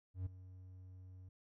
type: tone with ADSR envelope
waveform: triangle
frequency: 92.5 Hz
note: F#2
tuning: in tune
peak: -34 dBFS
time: 0.14-1.29 s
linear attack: 120 ms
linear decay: 12 ms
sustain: -16 dB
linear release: 5 ms
effects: none